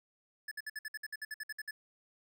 square tone bursts, 1727 Hz, A6, 33 cents flat, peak -39 dBFS, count 14, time 0.48-1.71 s, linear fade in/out 5 ms, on 34 ms, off 58 ms, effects none

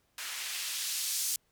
blue noise with band-pass filter sweep, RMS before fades -35 dBFS, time 0.18-1.36 s, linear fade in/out 2 ms, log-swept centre 1600 to 6800 Hz, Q 0.81, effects pink hiss -73 dBFS RMS until 1.51 s

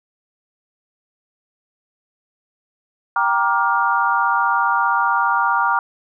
sine chord, G minor seventh, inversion none, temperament just, 784 / 940.8 / 1176 / 1411.2 Hz, G5 / Bb5 / D6 / F6, 0 / +16 / +2 / +18 cents, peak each -23 / -19 / -20 / -20 dBFS, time 3.16-5.79 s, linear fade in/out 2 ms, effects none

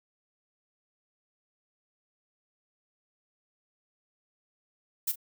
violet noise with echo, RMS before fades -28 dBFS, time 5.07-5.12 s, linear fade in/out 10 ms, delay 38 ms, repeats 1, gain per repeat -14 dB, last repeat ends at 5.158 s, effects none

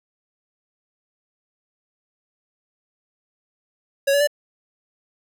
square tone with pitch steps, 554.4 / 569.7 / 585.3 Hz, C#5 / C#5 / D5, 0 / +47 / -6 cents, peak -16 dBFS, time 4.07-4.274 s, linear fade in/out 10 ms, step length 68 ms, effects none

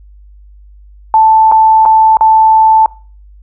sine tone with dropouts, 880 Hz, A5, in tune, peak -3 dBFS, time 1.14-2.86 s, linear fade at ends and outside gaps 1 ms, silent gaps 1.515-1.521 / 1.853-1.859 / 2.17-2.209 s, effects noise-tail reverb RT60 0.4 s tail -23 dB re dry + added 50 Hz sine -35 dBFS peak until 3.42 s

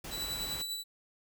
pink noise, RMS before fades -43 dBFS, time 0.04-0.62 s, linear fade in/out 5 ms
sawtooth tone with tremolo, 3951 Hz, B7, in tune, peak -30 dBFS, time 0.1-0.84 s, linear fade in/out 50 ms, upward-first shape triangle, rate 10 Hz, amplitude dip 50%
effects none

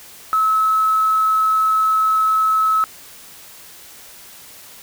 sine tone with quantisation, 1294 Hz, E6, 32 cents flat, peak -13 dBFS, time 0.33-2.84 s, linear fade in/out 0 ms, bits 6, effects white hiss -41 dBFS RMS until 4.82 s

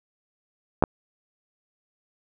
clicks, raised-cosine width 1 ms, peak -4 dBFS, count 2, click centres 0.825 / 0.838 s, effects none

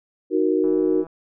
sine chord, D# minor, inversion none, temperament equal, 311.1 / 370 / 466.2 Hz, D#4 / F#4 / A#4, 0 / 0 / 0 cents, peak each -21 / -20 / -23 dBFS, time 0.3-1.05 s, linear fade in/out 50 ms
click train, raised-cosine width 1 ms, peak -29 dBFS, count 71, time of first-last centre 0.64-1.067 s, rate 164 Hz
effects none

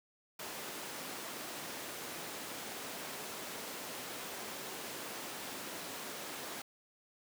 pink high-pass noise, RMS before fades -44 dBFS, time 0.39-6.62 s, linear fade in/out 5 ms, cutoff 270 Hz, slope 12 dB/octave, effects none

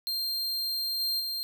45% pulse tone with level steps, 4186 Hz, C8, in tune, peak -28 / -26 / -30 dBFS, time 0.07-1.43 s, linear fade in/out 0 ms, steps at 0.99 / 1.19 s, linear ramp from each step 20 ms, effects none

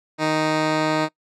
10% pulse tone pair together, 155.56 / 311.1 Hz, D#3 / D#4, 0 / 0 cents, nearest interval octave, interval 1200 cents, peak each -15 dBFS, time 0.18-1.09 s, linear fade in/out 50 ms, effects noise-tail reverb RT60 0.1 s tail -22 dB re dry + low-pass 6000 Hz 12 dB/octave

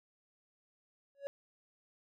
triangle tone with exponential growth, 560 Hz, C#5, 18 cents sharp, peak -31 dBFS, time 1.15-1.27 s, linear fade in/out 0 ms, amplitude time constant 25 ms, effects none

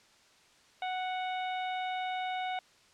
harmonic tone with a mistuned harmonic, 740 Hz, F#5, in tune, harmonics 1 / 2 / 3 / 4 / 5, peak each -33 / -44 / -42 / -47 / -46 dBFS, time 0.82-2.59 s, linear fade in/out 2 ms, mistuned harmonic 4, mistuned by -17 cents, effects white hiss -62 dBFS RMS until 2.93 s + low-pass 6000 Hz 12 dB/octave

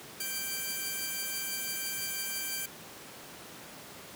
5% pulse tone pair together, 1568 / 2349 Hz, G6 / D7, 0 / 0 cents, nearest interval perfect fifth, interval 700 cents, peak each -26 dBFS, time 0.2-2.66 s, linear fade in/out 5 ms, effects pink hiss -47 dBFS RMS until 4.15 s + high-pass 150 Hz 12 dB/octave

